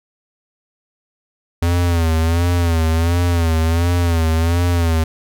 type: tone with vibrato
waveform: square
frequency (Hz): 84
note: E2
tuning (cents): +33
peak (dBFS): -14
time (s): 1.62-5.04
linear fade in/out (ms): 5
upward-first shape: sine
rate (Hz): 1.4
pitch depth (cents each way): 78
effects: none